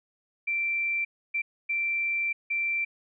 sine tone bursts at uneven times, 2349 Hz, D7, in tune, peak -25 dBFS, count 4, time 0.47-1.05 / 1.34-1.42 / 1.69-2.33 / 2.5-2.85 s, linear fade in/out 10 ms, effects none

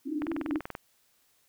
pink band-pass noise, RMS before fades -33 dBFS, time 0.05-0.61 s, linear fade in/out 20 ms, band 280 to 320 Hz, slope 96 dB/octave
click train, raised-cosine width 0.5 ms, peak -21 dBFS, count 12, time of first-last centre 0.22-0.751 s, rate 20.7 Hz
effects white hiss -68 dBFS RMS until 1.48 s

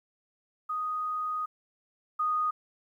sine tone pair in turn, 1244.5 / 1238.3 Hz, D#6 / D#6, 0 / -9 cents, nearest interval unison, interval 9 cents, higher first, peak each -29 / -25 dBFS, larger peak second, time 0.69-1.46 / 2.19-2.51 s, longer first, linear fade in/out 10 ms, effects 11-bit

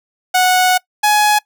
sawtooth tone pair in turn, 736 / 840.1 Hz, F#5 / G#5, -9 / +20 cents, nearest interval major second, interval 229 cents, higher second, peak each -6 dBFS, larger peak neither, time 0.34-0.78 / 1.03-1.39 s, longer first, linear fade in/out 10 ms, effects noise-tail reverb RT60 0.1 s tail -22 dB re dry

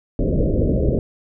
pink low-pass noise, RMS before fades -18 dBFS, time 0.19-0.99 s, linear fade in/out 2 ms, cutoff 610 Hz, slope 96 dB/octave, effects none

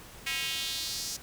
square tone with high-pass filter sweep, 146.83 Hz, D3, in tune, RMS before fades -34 dBFS, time 0.26-1.17 s, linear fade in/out 10 ms, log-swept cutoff 2300 to 5800 Hz, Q 2.4, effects pink hiss -49 dBFS RMS until 1.22 s

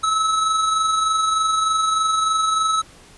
square tone with amplitude modulation, 1297 Hz, E6, 28 cents flat, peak -16 dBFS, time 0.03-2.82 s, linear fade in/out 10 ms, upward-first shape sine, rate 23.3 Hz, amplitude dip 35%, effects pink hiss -47 dBFS RMS until 3.17 s + resampled to 24000 Hz

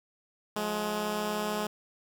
10% pulse tone pair together, 177.2 / 210.7 Hz, F3 / G#3, +25 / +25 cents, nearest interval minor third, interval 300 cents, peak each -31 / -22 dBFS, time 0.56-1.67 s, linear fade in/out 5 ms, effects 9-bit

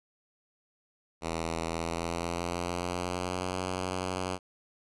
5% pulse tone with pitch glide, 82.5 to 92.07 Hz, E2 to F#2, +2 to -8 cents, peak -20 dBFS, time 1.21-4.39 s, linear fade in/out 50 ms, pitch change +190 cents, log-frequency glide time 1.67-3.56 s, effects resampled to 24000 Hz

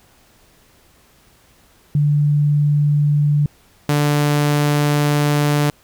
sine / sawtooth tone pair in turn, 146.83 / 146.83 Hz, D3 / D3, 0 / 0 cents, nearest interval unison, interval 0 cents, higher neither, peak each -12 / -10 dBFS, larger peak second, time 1.95-3.46 / 3.89-5.7 s, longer second, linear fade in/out 2 ms, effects pink hiss -53 dBFS RMS until 5.83 s

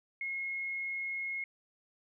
sine tone, 2162 Hz, C#7, 44 cents flat, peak -34 dBFS, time 0.21-1.44 s, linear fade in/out 2 ms, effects none

